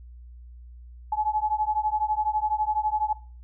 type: beating tone pair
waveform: sine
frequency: 848 / 860 Hz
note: G#5 / A5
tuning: +36 / -40 cents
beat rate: 12 Hz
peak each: -26 / -27 dBFS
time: 1.12-3.13 s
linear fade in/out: 5 ms
effects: noise-tail reverb RT60 0.4 s tail -18 dB re dry + added 60 Hz sine -42 dBFS peak until 3.43 s